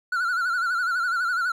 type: tone with vibrato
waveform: triangle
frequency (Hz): 1420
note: F6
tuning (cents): +28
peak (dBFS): -20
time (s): 0.12-1.52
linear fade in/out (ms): 5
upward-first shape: sine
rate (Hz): 12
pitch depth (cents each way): 91
effects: none